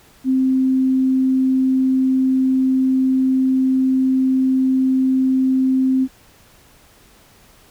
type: tone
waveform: sine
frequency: 261.6 Hz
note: C4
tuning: in tune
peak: -13 dBFS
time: 0.24-6.08 s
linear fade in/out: 50 ms
effects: pink hiss -50 dBFS RMS until 7.7 s